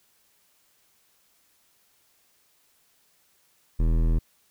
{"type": "tone with hard clipping", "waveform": "sine", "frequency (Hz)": 40.74, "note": "E1", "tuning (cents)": -20, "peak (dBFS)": -21, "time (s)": [3.79, 4.19], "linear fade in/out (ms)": 10, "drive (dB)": 15, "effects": ["white hiss -65 dBFS RMS until 4.5 s"]}